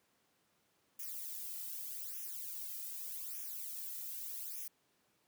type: noise with flanger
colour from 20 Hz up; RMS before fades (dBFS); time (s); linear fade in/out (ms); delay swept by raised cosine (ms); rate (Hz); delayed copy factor
violet; -44; 0.99-4.68; 5; 0.23 to 1.83; 0.83; -0.9
effects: pink hiss -75 dBFS RMS until 5.27 s + high-pass 150 Hz 12 dB/octave